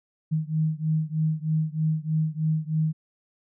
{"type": "beating tone pair", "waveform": "sine", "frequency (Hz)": [155.56, 158.76], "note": ["D#3", "D#3"], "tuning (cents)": [0, 35], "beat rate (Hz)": 3.2, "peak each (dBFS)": [-25, -26], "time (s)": [0.31, 2.93], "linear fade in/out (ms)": 20, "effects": []}